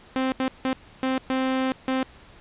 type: tone bursts at uneven times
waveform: sawtooth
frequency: 261.6 Hz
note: C4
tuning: in tune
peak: -18 dBFS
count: 6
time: 0.16-0.32 / 0.4-0.48 / 0.65-0.73 / 1.03-1.18 / 1.3-1.72 / 1.88-2.03 s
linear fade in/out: 0 ms
effects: pink hiss -50 dBFS RMS until 2.4 s + resampled to 8000 Hz